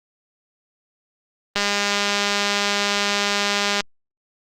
click train, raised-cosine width 0.2 ms, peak -3 dBFS, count 457, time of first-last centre 1.56-3.806 s, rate 203 Hz, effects Opus 24 kbps

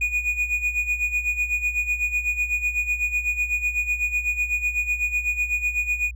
triangle tone with tremolo, 2461 Hz, D#7, 20 cents flat, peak -17 dBFS, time 0.01-6.11 s, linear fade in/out 5 ms, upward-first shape sine, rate 8 Hz, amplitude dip 75%, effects added 60 Hz sine -33 dBFS peak until 6.15 s

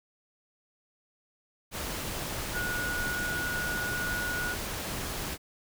sine tone in noise, 1453 Hz, F#6, 32 cents flat, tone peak -31 dBFS, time 2.52-4.57 s, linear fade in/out 50 ms, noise pink, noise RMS -35 dBFS, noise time 1.71-5.38 s, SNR +1 dB, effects none

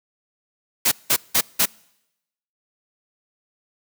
white noise bursts, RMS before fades -17 dBFS, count 4, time 0.85-1.658 s, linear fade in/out 10 ms, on 67 ms, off 180 ms, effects noise-tail reverb RT60 0.9 s tail -26 dB re dry + high-pass 100 Hz 12 dB/octave

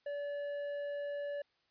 sine tone with tanh clipping, 575 Hz, D5, 37 cents flat, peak -38 dBFS, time 0.06-1.42 s, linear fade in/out 5 ms, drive 8 dB, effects white hiss -75 dBFS RMS until 1.7 s + resampled to 11025 Hz

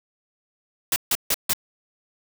white noise bursts, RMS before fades -21 dBFS, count 4, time 0.92-1.534 s, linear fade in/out 2 ms, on 41 ms, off 150 ms, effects none

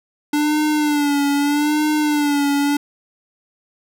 square tone with vibrato, 293.7 Hz, D4, in tune, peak -16 dBFS, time 0.33-2.77 s, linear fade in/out 5 ms, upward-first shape sine, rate 0.8 Hz, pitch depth 60 cents each way, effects none

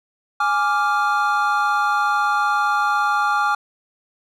triangle chord, D diminished, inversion second, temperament equal, 830.6 / 1174.7 / 1396.9 Hz, Ab5 / D6 / F6, 0 / 0 / 0 cents, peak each -19 dBFS, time 0.4-3.55 s, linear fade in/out 5 ms, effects none

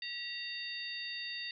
harmonic tone with a mistuned harmonic, 920 Hz, A#5, 23 cents flat, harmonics 2 / 3 / 4 / 5, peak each -44 / -44 / -44 / -43 dBFS, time 0.02-1.51 s, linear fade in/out 2 ms, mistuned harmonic 2, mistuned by +88 cents, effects none

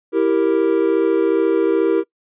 triangle chord, E diminished, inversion none, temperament equal, 329.6 / 392 / 466.2 Hz, E4 / G4 / Bb4, 0 / 0 / 0 cents, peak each -16 dBFS, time 0.12-2.04 s, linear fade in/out 50 ms, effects noise-tail reverb RT60 0.1 s tail -22 dB re dry + resampled to 8000 Hz

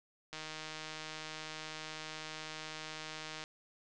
click train, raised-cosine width 0.2 ms, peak -26 dBFS, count 486, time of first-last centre 0.33-3.439 s, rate 156 Hz, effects resampled to 22050 Hz

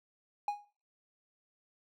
triangle tone with exponential decay, 824 Hz, G#5, 14 cents flat, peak -25 dBFS, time 0.48-0.65 s, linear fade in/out 2 ms, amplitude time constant 36 ms, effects noise-tail reverb RT60 0.4 s tail -20 dB re dry

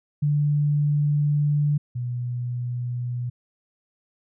sine tone pair in turn, 146.83 / 122.55 Hz, D3 / B2, 0 / -13 cents, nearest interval minor third, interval 313 cents, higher first, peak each -18 / -25 dBFS, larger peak first, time 0.22-1.78 / 1.95-3.3 s, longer first, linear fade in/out 10 ms, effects none

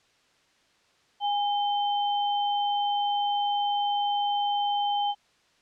sine tone pair together, 819 / 3092 Hz, G#5 / G7, -24 / -24 cents, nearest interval octave + major seventh, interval 2300 cents, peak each -24 / -32 dBFS, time 1.2-5.15 s, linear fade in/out 50 ms, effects white hiss -64 dBFS RMS until 5.61 s + low-pass 5000 Hz 12 dB/octave

